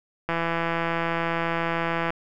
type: click train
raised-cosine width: 0.5 ms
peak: -11 dBFS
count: 304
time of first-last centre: 0.29-2.104 s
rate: 167 Hz
effects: none